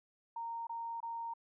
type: tone bursts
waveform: sine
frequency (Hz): 925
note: A#5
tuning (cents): -14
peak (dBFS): -38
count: 3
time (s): 0.36-1.338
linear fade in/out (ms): 5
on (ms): 310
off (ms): 24
effects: none